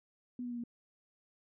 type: tone with pitch steps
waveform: sine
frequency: 246.9 / 243.4 / 239.9 / 236.4 Hz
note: B3 / B3 / A#3 / A#3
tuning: 0 / -25 / +50 / +24 cents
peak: -37 dBFS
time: 0.39-0.638 s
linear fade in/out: 2 ms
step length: 62 ms
effects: none